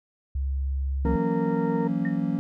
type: tone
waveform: sine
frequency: 67.9 Hz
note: C#2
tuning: 35 cents flat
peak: -24 dBFS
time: 0.35-1.16 s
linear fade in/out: 5 ms
type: harmonic tone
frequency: 461.9 Hz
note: A#4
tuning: 16 cents flat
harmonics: 1 / 2 / 3 / 4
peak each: -28 / -33 / -46 / -46 dBFS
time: 1.05-1.88 s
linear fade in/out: 10 ms
type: chord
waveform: triangle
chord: F# dominant seventh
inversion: third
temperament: just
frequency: 166.5 / 185 / 231.2 / 277.5 Hz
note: E3 / F#3 / A#3 / C#4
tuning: +18 / 0 / -14 / +2 cents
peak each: -27 dBFS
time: 1.05-2.39 s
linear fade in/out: 0 ms
type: tone with exponential decay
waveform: sine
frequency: 1832 Hz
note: A#6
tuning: 31 cents flat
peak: -31 dBFS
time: 2.05-2.23 s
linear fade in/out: 2 ms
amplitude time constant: 37 ms
effects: none